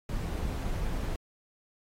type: noise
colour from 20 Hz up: brown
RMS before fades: -32 dBFS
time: 0.09-1.16 s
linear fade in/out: 2 ms
effects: AAC 48 kbps